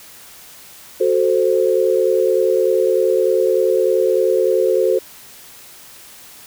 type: chord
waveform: sine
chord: F# diminished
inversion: none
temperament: equal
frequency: 370 / 440 / 523.3 Hz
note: F#4 / A4 / C5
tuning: 0 / 0 / 0 cents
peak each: -17 dBFS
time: 1-4.99 s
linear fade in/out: 10 ms
effects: white hiss -41 dBFS RMS until 6.46 s